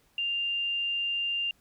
sine tone, 2794 Hz, F7, in tune, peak -27 dBFS, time 0.18-1.51 s, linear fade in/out 2 ms, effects pink hiss -66 dBFS RMS until 1.6 s

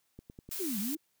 clicks, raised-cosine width 3 ms, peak -34 dBFS, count 4, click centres 0.19 / 0.299 / 0.389 / 0.49 s
blue noise, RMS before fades -38 dBFS, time 0.51-0.95 s, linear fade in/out 5 ms
sine exponential two-way sweep, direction down then up, 415.3 to 191 to 331.2 Hz, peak -33 dBFS, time 0.59-0.97 s, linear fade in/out 20 ms, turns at 0.79 s
effects white hiss -75 dBFS RMS until 1.2 s

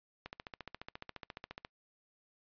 click train, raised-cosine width 0.3 ms, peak -27 dBFS, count 21, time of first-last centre 0.26-1.649 s, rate 14.4 Hz, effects noise-tail reverb RT60 0.1 s tail -26 dB re dry + resampled to 11025 Hz

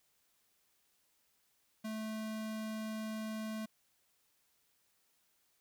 square tone, 218.1 Hz, A3, 15 cents flat, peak -39 dBFS, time 1.84-3.66 s, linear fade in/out 10 ms, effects white hiss -75 dBFS RMS until 5.6 s

